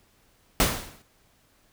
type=noise with exponential decay; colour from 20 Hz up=pink; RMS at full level=-18 dBFS; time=0.6-1.02 s; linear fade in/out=1 ms; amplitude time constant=91 ms; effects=pink hiss -63 dBFS RMS until 1.72 s